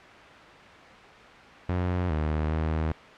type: tone with pitch steps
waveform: sawtooth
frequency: 90 / 77.1 / 79.1 Hz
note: F#2 / D#2 / D#2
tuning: -47 / -15 / +29 cents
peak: -21 dBFS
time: 1.69-2.92 s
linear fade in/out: 0 ms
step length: 410 ms
effects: white hiss -46 dBFS RMS until 3.17 s + low-pass 2000 Hz 12 dB/octave